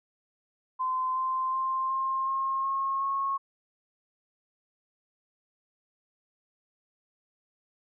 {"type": "tone with pitch steps", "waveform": "sine", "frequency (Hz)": [1031, 1041.2, 1051.4, 1061.8, 1072.3, 1082.9, 1093.6], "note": ["C6", "C6", "C6", "C6", "C6", "C#6", "C#6"], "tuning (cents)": [-26, -9, 8, 25, 42, -41, -24], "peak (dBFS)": -26, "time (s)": [0.79, 3.38], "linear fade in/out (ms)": 20, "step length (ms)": 370, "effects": []}